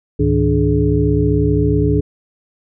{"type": "tone cluster", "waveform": "sine", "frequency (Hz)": [70.7, 106.2, 158.3, 292.9, 422.2], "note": ["C#2", "G#2", "D#3", "D4", "G#4"], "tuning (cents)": [35, 39, 30, -5, 29], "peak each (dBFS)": -18, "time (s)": [0.19, 2.01], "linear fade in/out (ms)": 10, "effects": []}